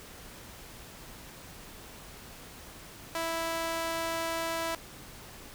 sawtooth tone with high-pass filter, 329.6 Hz, E4, in tune, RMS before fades -33 dBFS, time 3.15-4.75 s, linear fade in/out 2 ms, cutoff 690 Hz, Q 1.1, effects pink hiss -48 dBFS RMS until 5.54 s

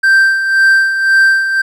triangle tone with tremolo, 1568 Hz, G6, in tune, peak -3 dBFS, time 0.03-1.62 s, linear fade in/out 10 ms, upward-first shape sine, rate 1.9 Hz, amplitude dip 60%, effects none

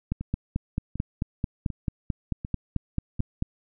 two click trains, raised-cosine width 5 ms, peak -13 / -20 dBFS, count 16 / 5, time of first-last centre 0.12-3.424 / 0.21-3.195 s, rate 4.54 / 1.34 Hz, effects none

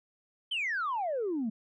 sine exponential sweep, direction down, 3174 to 208.6 Hz, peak -28 dBFS, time 0.51-1.5 s, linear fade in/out 10 ms, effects tanh soft clip ceiling -26 dBFS

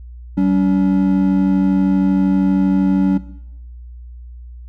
triangle tone pair together, 191.1 / 283.8 Hz, G3 / C#4, -44 / +41 cents, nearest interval perfect fifth, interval 685 cents, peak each -13 dBFS, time 0.37-3.18 s, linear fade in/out 10 ms, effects noise-tail reverb RT60 0.8 s tail -17 dB re dry + added 60 Hz sine -32 dBFS peak until 4.68 s

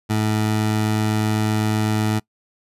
20% pulse tone, 107.9 Hz, A2, 33 cents flat, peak -13 dBFS, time 0.09-2.2 s, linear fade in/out 20 ms, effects noise-tail reverb RT60 0.1 s tail -23 dB re dry + resampled to 32000 Hz

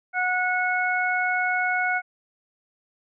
harmonic tone, 732 Hz, F#5, 19 cents flat, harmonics 1 / 2 / 3, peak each -26 / -24 / -27 dBFS, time 0.13-2.02 s, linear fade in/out 50 ms, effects none

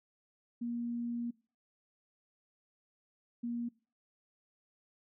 sine tone bursts at uneven times, 237.1 Hz, A#3, 30 cents sharp, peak -34 dBFS, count 2, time 0.61-1.31 / 3.43-3.69 s, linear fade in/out 10 ms, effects noise-tail reverb RT60 0.4 s tail -23 dB re dry

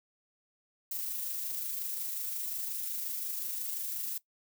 violet noise with amplitude modulation, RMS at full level -35 dBFS, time 0.91-4.18 s, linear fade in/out 5 ms, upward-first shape sine, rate 25.6 Hz, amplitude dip 30%, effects noise-tail reverb RT60 0.1 s tail -18 dB re dry

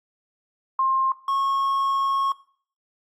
sine / triangle tone pair in turn, 1061 / 1092.7 Hz, C6 / C#6, +24 / -25 cents, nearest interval minor second, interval 51 cents, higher second, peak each -18 / -19 dBFS, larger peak first, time 0.79-1.12 / 1.28-2.32 s, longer second, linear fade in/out 2 ms, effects noise-tail reverb RT60 0.5 s tail -19 dB re dry + AAC 48 kbps

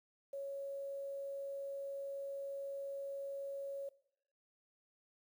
sine tone with quantisation, 554.4 Hz, C#5, in tune, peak -40 dBFS, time 0.33-3.89 s, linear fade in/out 5 ms, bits 11, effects noise-tail reverb RT60 0.7 s tail -19 dB re dry

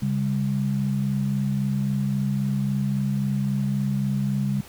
sine tone pair together, 137.18 / 200.9 Hz, C#3 / G3, -18 / +43 cents, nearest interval perfect fifth, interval 661 cents, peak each -24 dBFS, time 0.02-4.61 s, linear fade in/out 5 ms, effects pink hiss -46 dBFS RMS until 4.68 s

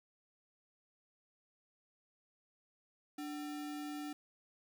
sine tone with sample-and-hold, 294.6 Hz, D4, 6 cents sharp, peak -40 dBFS, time 3.18-4.13 s, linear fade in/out 5 ms, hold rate 1050 Hz, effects none

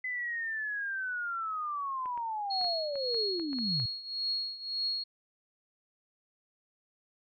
sine linear sweep, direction down, 2026 to 105.6 Hz, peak -32 dBFS, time 0.04-3.86 s, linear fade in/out 5 ms
clicks, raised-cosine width 0.5 ms, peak -33 dBFS, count 10, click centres 2.058 / 2.176 / 2.613 / 2.645 / 2.956 / 3.145 / 3.397 / 3.531 / 3.587 / 3.799 s
sine tone with tremolo, 4307 Hz, C8, 49 cents sharp, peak -28 dBFS, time 2.5-5.04 s, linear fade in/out 10 ms, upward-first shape triangle, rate 1.8 Hz, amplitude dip 85%
effects none

